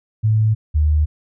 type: tone pair in turn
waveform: sine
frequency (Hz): 109 / 75.97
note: A2 / D#2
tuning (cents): -16 / -41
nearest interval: tritone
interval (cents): 625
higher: first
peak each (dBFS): -12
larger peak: neither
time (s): 0.23-0.55 / 0.74-1.06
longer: neither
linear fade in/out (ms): 20
effects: none